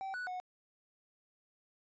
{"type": "tone with pitch steps", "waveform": "triangle", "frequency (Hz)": [772, 1479, 732], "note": ["G5", "F#6", "F#5"], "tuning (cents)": [-27, -1, -19], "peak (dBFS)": -36, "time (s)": [0.01, 0.4], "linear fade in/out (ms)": 0, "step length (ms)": 130, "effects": ["resampled to 16000 Hz"]}